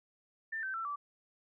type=tone with pitch steps; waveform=sine; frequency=1787 / 1546.7 / 1338.7 / 1158.7 Hz; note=A6 / G6 / E6 / D6; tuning=+26 / -24 / +26 / -24 cents; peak=-35 dBFS; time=0.52-0.96 s; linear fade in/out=10 ms; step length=110 ms; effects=none